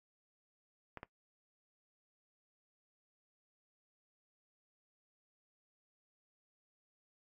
clicks, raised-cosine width 0.5 ms, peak -29 dBFS, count 2, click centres 0.973 / 1.031 s, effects noise-tail reverb RT60 0.1 s tail -18 dB re dry + MP3 64 kbps

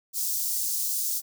white high-pass noise, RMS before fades -28 dBFS, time 0.13-1.22 s, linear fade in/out 50 ms, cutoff 5200 Hz, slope 24 dB/octave, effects none

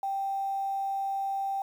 sine tone with quantisation, 784 Hz, G5, in tune, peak -28 dBFS, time 0.03-1.62 s, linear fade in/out 2 ms, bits 9, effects none

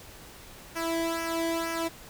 sawtooth tone with flanger, 330.9 Hz, E4, 7 cents sharp, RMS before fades -30 dBFS, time 0.75-1.89 s, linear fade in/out 20 ms, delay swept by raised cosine 0.25 to 0.77 ms, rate 2.1 Hz, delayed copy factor -0.75, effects pink hiss -48 dBFS RMS until 2.09 s

